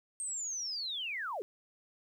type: linear sweep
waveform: sine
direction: down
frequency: 8520 to 349.2 Hz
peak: -35 dBFS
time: 0.2-1.42 s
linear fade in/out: 0 ms
effects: 11-bit